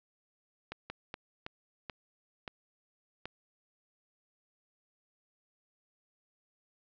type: slowing click train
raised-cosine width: 0.3 ms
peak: -23 dBFS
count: 7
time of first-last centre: 0.72-3.256 s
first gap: 180 ms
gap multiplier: 1.34
effects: low-pass 5000 Hz 12 dB/octave